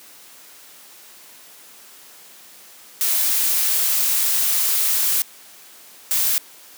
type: noise bursts at uneven times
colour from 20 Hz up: blue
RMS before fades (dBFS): -19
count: 2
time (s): 3.01-5.22 / 6.11-6.38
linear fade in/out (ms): 0
effects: white hiss -45 dBFS RMS until 6.77 s + high-pass 200 Hz 12 dB/octave